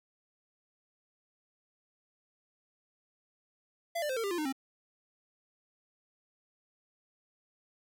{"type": "tone with pitch steps", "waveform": "square", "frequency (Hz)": [678, 593.7, 519.8, 455.1, 398.5, 348.9, 305.5, 267.5], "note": ["E5", "D5", "C5", "A#4", "G4", "F4", "D#4", "C4"], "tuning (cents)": [49, 19, -11, -42, 28, -2, -32, 38], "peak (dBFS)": -32, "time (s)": [3.95, 4.526], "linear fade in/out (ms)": 10, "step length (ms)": 72, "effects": []}